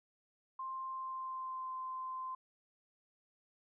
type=tone with pitch glide; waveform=sine; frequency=1052 to 1037.5 Hz; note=C6 to C6; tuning=+9 to -15 cents; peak=-39 dBFS; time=0.59-2.35 s; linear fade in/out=5 ms; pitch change=-24 cents; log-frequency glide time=0.89-1.72 s; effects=none